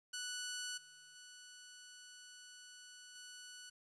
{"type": "tone with level steps", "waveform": "10% pulse", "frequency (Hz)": 1480, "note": "F#6", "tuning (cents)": 0, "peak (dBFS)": [-33, -49, -46, -43], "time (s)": [0.13, 3.7], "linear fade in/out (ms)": 10, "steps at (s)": [0.77, 1.15, 3.15], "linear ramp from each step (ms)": 10, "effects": ["resampled to 22050 Hz", "12-bit"]}